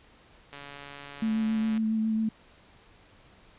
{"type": "click train", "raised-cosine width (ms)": 0.3, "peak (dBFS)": -27, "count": 178, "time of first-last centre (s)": [0.53, 1.776], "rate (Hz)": 142}
{"type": "tone with vibrato", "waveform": "sine", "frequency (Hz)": 220, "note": "A3", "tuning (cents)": 0, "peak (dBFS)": -24, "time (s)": [1.22, 2.29], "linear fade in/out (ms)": 5, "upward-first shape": "sine", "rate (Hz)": 7.3, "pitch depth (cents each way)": 16}
{"effects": ["pink hiss -57 dBFS RMS until 3.58 s", "resampled to 8000 Hz"]}